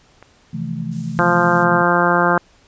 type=click; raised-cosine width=0.5 ms; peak=-24 dBFS; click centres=0.226 s
type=chord; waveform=sine; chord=F major seventh; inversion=second; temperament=just; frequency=130.96 / 163.7 / 174.61 / 218.3 Hz; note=C3 / E3 / F3 / A3; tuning=+2 / -12 / 0 / -13 cents; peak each=-29 / -25 / -31 / -27 dBFS; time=0.53-1.82 s; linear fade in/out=10 ms
type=noise; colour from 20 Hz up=violet; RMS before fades=-36 dBFS; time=0.91-1.65 s; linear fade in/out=20 ms
type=harmonic tone; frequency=174.61 Hz; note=F3; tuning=in tune; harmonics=1 / 2 / 3 / 4 / 5 / 6 / 7 / 8 / 9; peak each=-21 / -21 / -21 / -21 / -21 / -21 / -21 / -21 / -21 dBFS; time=1.19-2.38 s; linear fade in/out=0 ms
effects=pink hiss -53 dBFS RMS until 2.67 s + resampled to 16000 Hz